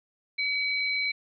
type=tone pair together; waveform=sine; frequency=2272 / 4060 Hz; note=C#7 / B7; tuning=+42 / +47 cents; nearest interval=minor seventh; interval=1005 cents; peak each=-26 / -32 dBFS; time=0.38-1.12 s; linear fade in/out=10 ms; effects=none